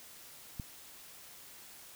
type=click; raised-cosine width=5 ms; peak=-26 dBFS; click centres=0.598 s; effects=white hiss -53 dBFS RMS until 1.95 s